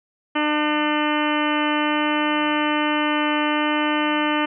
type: harmonic tone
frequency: 300.1 Hz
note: D4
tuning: 38 cents sharp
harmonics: 1 / 2 / 3 / 4 / 5 / 6 / 7 / 8 / 9 / 10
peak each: -22 / -28 / -26 / -27 / -30 / -30 / -31 / -33 / -33 / -30 dBFS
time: 0.35-4.46 s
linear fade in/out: 10 ms
effects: none